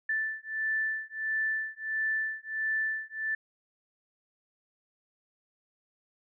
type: beating tone pair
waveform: sine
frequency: 1760 / 1761.5 Hz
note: A6 / A6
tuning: 0 / +1 cents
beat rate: 1.5 Hz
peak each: -32 / -32 dBFS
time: 0.09-3.35 s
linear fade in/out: 5 ms
effects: none